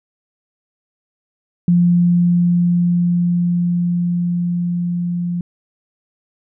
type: tone with level ramp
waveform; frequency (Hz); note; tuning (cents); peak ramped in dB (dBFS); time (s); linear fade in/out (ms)
sine; 174.6; F3; 0; -9 to -18; 1.68-5.41; 2
effects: none